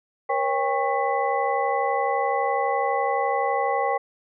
sine tone cluster, 476.1 / 548 / 799 / 1101 / 1996 Hz, A#4 / C#5 / G5 / C#6 / B6, +37 / -20 / +33 / -12 / +18 cents, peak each -28 / -27 / -24 / -28 / -32 dBFS, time 0.29-3.98 s, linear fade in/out 10 ms, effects none

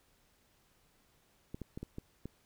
clicks, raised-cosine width 3 ms, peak -28 dBFS, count 6, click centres 1.545 / 1.617 / 1.775 / 1.83 / 1.984 / 2.256 s, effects pink hiss -70 dBFS RMS until 2.45 s

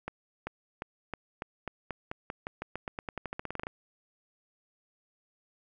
accelerating click train, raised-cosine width 0.5 ms, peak -20 dBFS, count 25, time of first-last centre 0.08-3.669 s, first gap 390 ms, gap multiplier 0.9, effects none

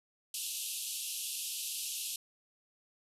white band-pass noise, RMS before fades -39 dBFS, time 0.34-2.16 s, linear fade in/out 2 ms, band 2600 to 13000 Hz, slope 96 dB/octave, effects none

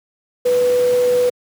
sine tone in noise, 493.9 Hz, B4, in tune, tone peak -12 dBFS, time 0.45-1.3 s, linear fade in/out 10 ms, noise pink, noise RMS -30 dBFS, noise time 0.45-1.3 s, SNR +15 dB, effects high-pass 150 Hz 12 dB/octave

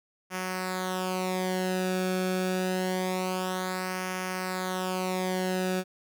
sawtooth tone with flanger, 185 Hz, F#3, in tune, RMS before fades -30 dBFS, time 0.3-5.84 s, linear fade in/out 50 ms, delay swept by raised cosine 0.25 to 1.01 ms, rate 0.26 Hz, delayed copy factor -0.7, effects none

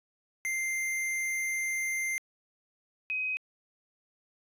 square / sine tone pair in turn, 2093 / 2522 Hz, C7 / D#7, 0 / +23 cents, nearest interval minor third, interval 323 cents, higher second, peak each -30 / -29 dBFS, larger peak second, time 0.45-2.18 / 3.1-3.37 s, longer first, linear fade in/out 0 ms, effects resampled to 32000 Hz

